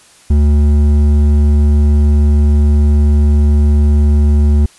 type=tone with hard clipping; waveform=sine; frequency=73.42 Hz; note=D2; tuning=in tune; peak=-8 dBFS; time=0.3-4.66 s; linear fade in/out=5 ms; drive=8 dB; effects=white hiss -44 dBFS RMS until 4.78 s + resampled to 24000 Hz